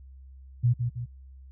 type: tone with echo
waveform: sine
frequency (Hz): 120.8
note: B2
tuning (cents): -38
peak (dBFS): -18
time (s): 0.63-0.74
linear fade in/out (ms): 20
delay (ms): 160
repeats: 2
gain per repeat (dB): -6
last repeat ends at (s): 1.06
effects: added 66 Hz sine -45 dBFS peak until 1.51 s